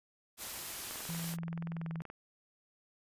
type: noise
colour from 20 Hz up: white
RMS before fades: -42 dBFS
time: 0.37-1.37 s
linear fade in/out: 50 ms
type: click train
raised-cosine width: 0.5 ms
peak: -31 dBFS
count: 26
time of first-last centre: 0.91-2.1 s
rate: 21 Hz
type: tone with pitch glide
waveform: sine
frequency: 166.8 to 163.37 Hz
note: E3 to E3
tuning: +21 to -15 cents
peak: -37 dBFS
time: 1.09-2.02 s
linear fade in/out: 0 ms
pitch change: -36 cents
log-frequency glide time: 1.69-1.88 s
effects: resampled to 32000 Hz